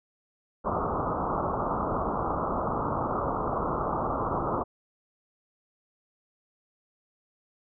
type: low-pass noise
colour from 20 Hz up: white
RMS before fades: -29 dBFS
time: 0.64-4.64 s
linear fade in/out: 20 ms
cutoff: 1300 Hz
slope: 96 dB/octave
effects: none